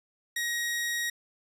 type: tone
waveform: sawtooth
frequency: 1890 Hz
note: A#6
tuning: 23 cents sharp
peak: -25 dBFS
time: 0.36-1.1 s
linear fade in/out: 5 ms
effects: resampled to 32000 Hz